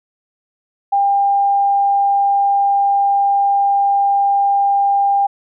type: tone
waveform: sine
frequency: 799 Hz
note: G5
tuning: 33 cents sharp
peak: -11 dBFS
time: 0.92-5.27 s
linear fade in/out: 10 ms
effects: none